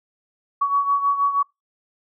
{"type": "beating tone pair", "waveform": "sine", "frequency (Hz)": [1125, 1131.3], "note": ["C#6", "C#6"], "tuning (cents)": [25, 35], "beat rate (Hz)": 6.3, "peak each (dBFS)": [-18, -24], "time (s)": [0.61, 1.43], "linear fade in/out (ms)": 10, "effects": ["noise-tail reverb RT60 0.2 s tail -24 dB re dry"]}